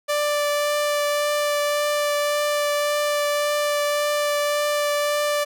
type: tone with vibrato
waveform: sawtooth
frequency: 587.3 Hz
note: D5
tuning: in tune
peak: -16 dBFS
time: 0.08-5.45 s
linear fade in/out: 20 ms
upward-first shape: triangle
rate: 1.8 Hz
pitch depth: 10 cents each way
effects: none